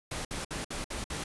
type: noise bursts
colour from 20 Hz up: pink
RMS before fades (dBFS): -36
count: 6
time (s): 0.11-1.24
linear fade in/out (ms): 5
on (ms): 140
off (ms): 58
effects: resampled to 24000 Hz